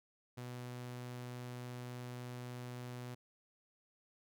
sawtooth tone, 123.47 Hz, B2, in tune, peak -40 dBFS, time 0.37-3.15 s, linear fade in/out 10 ms, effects none

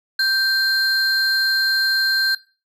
triangle tone pair together, 1568 / 4186 Hz, G6 / C8, 0 / 0 cents, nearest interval octave + perfect fourth, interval 1700 cents, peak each -16 dBFS, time 0.19-2.35 s, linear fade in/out 5 ms, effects noise-tail reverb RT60 0.3 s tail -17 dB re dry + tanh soft clip ceiling -9 dBFS

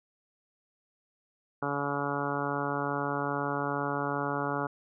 harmonic tone, 142.4 Hz, C#3, 47 cents sharp, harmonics 1 / 2 / 3 / 4 / 5 / 6 / 7 / 8 / 9 / 10, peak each -38 / -36 / -37 / -38 / -39 / -37 / -40 / -38 / -39 / -38 dBFS, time 1.62-4.67 s, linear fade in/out 5 ms, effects none

